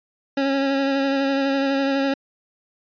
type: tone with vibrato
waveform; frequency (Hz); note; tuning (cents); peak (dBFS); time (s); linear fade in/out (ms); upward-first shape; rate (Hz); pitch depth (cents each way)
25% pulse; 274; C#4; -20; -15; 0.37-2.14; 5; sine; 12; 23
effects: resampled to 11025 Hz